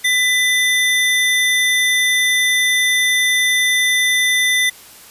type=tone pair together; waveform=square; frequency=2000 / 3570 Hz; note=B6 / A7; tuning=+21 / +24 cents; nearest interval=minor seventh; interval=1003 cents; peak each=-15 / -19 dBFS; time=0.04-4.7 s; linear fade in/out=10 ms; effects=white hiss -41 dBFS RMS until 5.1 s + resampled to 32000 Hz